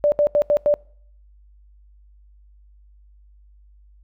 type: tone bursts at uneven times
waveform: sine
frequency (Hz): 587.3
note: D5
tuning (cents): 0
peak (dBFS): -13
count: 5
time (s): 0.04-0.12 / 0.19-0.27 / 0.35-0.42 / 0.5-0.57 / 0.66-0.74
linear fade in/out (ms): 0
effects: noise-tail reverb RT60 0.6 s tail -26 dB re dry + added 50 Hz sine -48 dBFS peak until 4.03 s